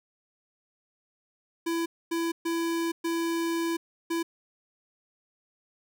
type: tone bursts at uneven times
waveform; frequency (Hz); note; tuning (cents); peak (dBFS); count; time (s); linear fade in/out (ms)
square; 333.7; E4; +21; -27; 5; 1.66-1.86 / 2.11-2.32 / 2.45-2.92 / 3.04-3.77 / 4.1-4.23; 10
effects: none